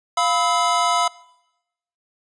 square tone cluster, 699 / 995 / 1294 Hz, F5 / B5 / E6, +1 / +13 / -32 cents, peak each -22 dBFS, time 0.17-1.08 s, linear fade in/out 5 ms, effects noise-tail reverb RT60 0.9 s tail -22 dB re dry + resampled to 22050 Hz

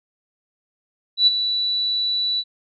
sine tone with ADSR envelope, 3951 Hz, B7, in tune, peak -9 dBFS, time 1.17-2.44 s, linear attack 100 ms, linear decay 21 ms, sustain -10 dB, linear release 51 ms, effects none

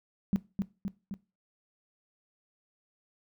sine tone with echo, 196 Hz, G3, in tune, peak -22 dBFS, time 0.33-0.36 s, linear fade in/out 0 ms, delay 260 ms, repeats 3, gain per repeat -4 dB, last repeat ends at 1.14 s, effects noise-tail reverb RT60 0.3 s tail -20 dB re dry

